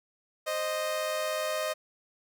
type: tone pair together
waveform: sawtooth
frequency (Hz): 523.3 / 620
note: C5 / D#5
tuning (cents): 0 / -6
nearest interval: minor third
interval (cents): 294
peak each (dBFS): -32 / -26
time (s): 0.46-1.74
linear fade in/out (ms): 20
effects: none